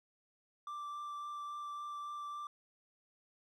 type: tone with vibrato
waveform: triangle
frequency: 1174.7 Hz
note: D6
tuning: in tune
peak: -39 dBFS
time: 0.67-2.47 s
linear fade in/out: 2 ms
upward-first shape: triangle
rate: 3.6 Hz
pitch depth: 10 cents each way
effects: none